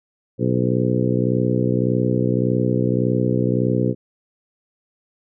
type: harmonic tone with a mistuned harmonic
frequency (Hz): 61.74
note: B1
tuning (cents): 0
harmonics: 2 / 3 / 4 / 5 / 6 / 7 / 8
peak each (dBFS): -21 / -23 / -24 / -25 / -26 / -26 / -27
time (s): 0.38-3.95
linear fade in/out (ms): 50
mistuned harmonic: 8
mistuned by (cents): +44
effects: none